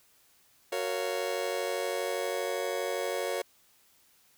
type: chord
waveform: 40% pulse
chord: Gb major seventh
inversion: none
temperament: just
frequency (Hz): 370 / 462.5 / 555 / 693.7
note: Gb4 / Bb4 / Db5 / F5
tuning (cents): 0 / -14 / +2 / -12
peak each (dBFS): -36 / -34 / -33 / -38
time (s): 0.72-3.42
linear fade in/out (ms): 5
effects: white hiss -64 dBFS RMS until 4.37 s